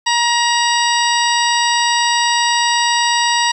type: harmonic tone with a mistuned harmonic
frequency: 948 Hz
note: A#5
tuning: 29 cents sharp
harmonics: 1 / 2 / 3 / 4 / 5 / 6 / 8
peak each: -16 / -19 / -21 / -22 / -23 / -24 / -25 dBFS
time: 0.06-3.52 s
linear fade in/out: 10 ms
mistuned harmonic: 8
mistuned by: +60 cents
effects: 8-bit